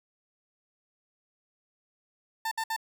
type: tone bursts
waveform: 30% pulse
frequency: 895 Hz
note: A5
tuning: 29 cents sharp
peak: -26 dBFS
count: 3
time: 2.45-2.764 s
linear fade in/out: 5 ms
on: 64 ms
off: 61 ms
effects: 11-bit